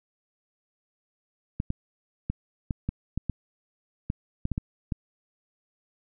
clicks, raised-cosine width 5 ms, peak -15 dBFS, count 12, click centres 1.601 / 1.704 / 2.3 / 2.708 / 2.89 / 3.176 / 3.297 / 4.101 / 4.454 / 4.517 / 4.579 / 4.922 s, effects none

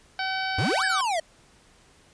harmonic tone, 761 Hz, F#5, 48 cents sharp, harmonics 1 / 2 / 3 / 4 / 5 / 6 / 7, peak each -30 / -30 / -35 / -38 / -39 / -36 / -42 dBFS, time 0.19-1.01 s, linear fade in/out 2 ms
square exponential two-way sweep, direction up then down, 83.6 to 1759 to 619 Hz, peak -24 dBFS, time 0.58-1.2 s, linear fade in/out 5 ms, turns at 0.84 s
effects pink hiss -57 dBFS RMS until 2.13 s + resampled to 22050 Hz

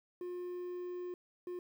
triangle tone bursts at uneven times, 356.9 Hz, F4, 38 cents sharp, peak -37 dBFS, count 2, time 0.21-1.14 / 1.47-1.59 s, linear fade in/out 2 ms, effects 11-bit

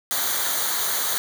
white noise with comb filter, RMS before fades -24 dBFS, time 0.11-1.18 s, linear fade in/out 0 ms, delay 0.38 ms, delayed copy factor -0.7, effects none

